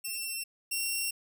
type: tone pair in turn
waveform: 10% pulse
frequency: 2702 / 2733 Hz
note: E7 / F7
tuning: +42 / -38 cents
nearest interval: unison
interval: 20 cents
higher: second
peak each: -25 / -21 dBFS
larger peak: second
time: 0.04-0.44 / 0.71-1.11 s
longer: neither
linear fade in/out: 10 ms
effects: none